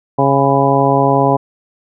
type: harmonic tone with a mistuned harmonic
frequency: 137.6 Hz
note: C#3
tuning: 12 cents flat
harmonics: 1 / 2 / 3 / 4 / 5 / 6 / 7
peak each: -17 / -17 / -17 / -17 / -17 / -17 / -17 dBFS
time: 0.18-1.37 s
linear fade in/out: 10 ms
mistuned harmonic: 7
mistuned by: +50 cents
effects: none